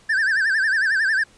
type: tone with vibrato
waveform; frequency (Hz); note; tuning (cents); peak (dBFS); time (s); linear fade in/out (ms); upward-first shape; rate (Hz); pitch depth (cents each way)
triangle; 1661.2; G#6; 0; -15; 0.09-1.24; 10; sine; 11; 150
effects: pink hiss -53 dBFS RMS until 1.37 s + resampled to 22050 Hz